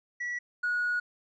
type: tone pair in turn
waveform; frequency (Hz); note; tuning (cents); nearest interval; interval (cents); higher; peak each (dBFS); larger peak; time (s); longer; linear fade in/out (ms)
triangle; 1942 / 1454.9; B6 / F#6; -30 / -30; perfect fourth; 500; first; -29 / -23; second; 0.2-0.39 / 0.63-1; second; 10
effects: tanh soft clip ceiling -23 dBFS + resampled to 16000 Hz